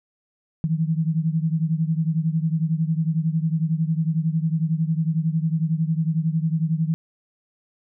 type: beating tone pair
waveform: sine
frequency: 157.8 / 168.8 Hz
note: D#3 / E3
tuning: +25 / +41 cents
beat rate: 11 Hz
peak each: -21 / -24 dBFS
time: 0.64-6.94 s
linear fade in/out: 0 ms
effects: none